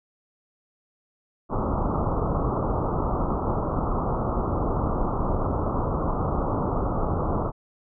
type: low-pass noise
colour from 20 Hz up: pink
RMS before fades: -25 dBFS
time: 1.49-7.52 s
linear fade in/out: 50 ms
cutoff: 1300 Hz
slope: 96 dB/octave
effects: none